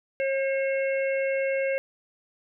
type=harmonic tone with a mistuned harmonic; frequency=541 Hz; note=C#5; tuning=42 cents flat; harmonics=1 / 3 / 4 / 5; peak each=-24 / -36 / -33 / -38 dBFS; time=0.2-1.78 s; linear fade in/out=0 ms; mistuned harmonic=3; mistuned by=-18 cents; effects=none